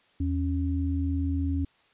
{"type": "tone pair together", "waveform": "sine", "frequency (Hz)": [81.9, 275.5], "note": ["E2", "C#4"], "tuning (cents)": [-11, -11], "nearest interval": "octave + major sixth", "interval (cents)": 2100, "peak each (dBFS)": [-26, -29], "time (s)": [0.2, 1.65], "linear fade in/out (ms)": 5, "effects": ["white hiss -63 dBFS RMS until 1.93 s", "resampled to 8000 Hz"]}